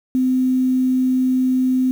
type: tone with quantisation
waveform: sine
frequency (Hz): 256.8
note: C4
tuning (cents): -32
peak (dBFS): -14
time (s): 0.15-1.91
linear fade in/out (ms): 0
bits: 7
effects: none